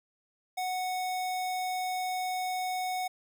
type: tone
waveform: square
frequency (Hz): 738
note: F#5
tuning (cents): -5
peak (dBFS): -31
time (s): 0.57-3.08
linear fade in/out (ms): 10
effects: none